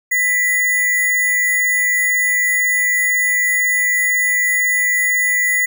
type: tone with sample-and-hold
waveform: sine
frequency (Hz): 1978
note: B6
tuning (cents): +2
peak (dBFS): -13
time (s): 0.11-5.66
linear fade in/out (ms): 10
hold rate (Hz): 8820
effects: none